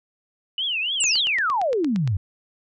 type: tone with vibrato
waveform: sine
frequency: 2904 Hz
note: F#7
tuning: 33 cents flat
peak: -22 dBFS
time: 0.58-1.21 s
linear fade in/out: 2 ms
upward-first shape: triangle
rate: 3.5 Hz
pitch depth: 290 cents each way
type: exponential sweep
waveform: sine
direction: down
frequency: 8372 to 87.31 Hz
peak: -19 dBFS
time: 1-2.17 s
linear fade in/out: 5 ms
type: click train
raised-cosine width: 0.2 ms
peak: -17 dBFS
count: 10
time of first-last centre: 1.04-2.076 s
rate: 8.69 Hz
effects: none